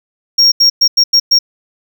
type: tone bursts at uneven times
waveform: triangle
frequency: 5570 Hz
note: F8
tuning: 5 cents flat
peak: -4 dBFS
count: 6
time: 0.38-0.52 / 0.6-0.7 / 0.81-0.88 / 0.97-1.04 / 1.13-1.2 / 1.31-1.39 s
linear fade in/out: 10 ms
effects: none